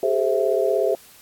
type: chord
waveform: sine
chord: A minor seventh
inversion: third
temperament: equal with one note detuned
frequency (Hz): 392 / 428.7 / 523.3 / 659.3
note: G4 / A4 / C5 / E5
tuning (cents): 0 / -45 / 0 / 0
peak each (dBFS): -23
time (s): 0.03-0.95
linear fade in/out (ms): 2
effects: white hiss -49 dBFS RMS until 1.21 s + AAC 64 kbps